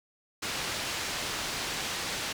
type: low-pass noise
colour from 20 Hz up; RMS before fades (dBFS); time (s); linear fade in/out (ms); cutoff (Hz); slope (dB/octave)
white; -34; 0.42-2.33; 10; 5100; 12
effects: none